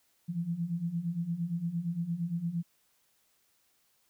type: beating tone pair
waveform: sine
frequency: 164.4 / 173.1 Hz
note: E3 / F3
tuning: -4 / -15 cents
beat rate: 8.7 Hz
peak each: -36 / -32 dBFS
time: 0.28-2.63 s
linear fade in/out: 20 ms
effects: white hiss -71 dBFS RMS until 4.09 s